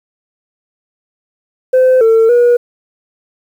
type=tone with pitch steps; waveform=sine; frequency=514 / 449.9 / 482.2 Hz; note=C5 / A4 / B4; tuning=-31 / +39 / -41 cents; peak=-3 dBFS; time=1.73-2.57 s; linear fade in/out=10 ms; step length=280 ms; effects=tanh soft clip ceiling -4 dBFS + 7-bit